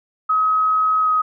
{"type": "tone with pitch glide", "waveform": "sine", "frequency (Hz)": [1272, 1260.3], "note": ["D#6", "D#6"], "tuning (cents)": [38, 22], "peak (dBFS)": -14, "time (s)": [0.29, 1.22], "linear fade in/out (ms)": 10, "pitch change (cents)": -16, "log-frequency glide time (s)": [1.01, 1.09], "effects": []}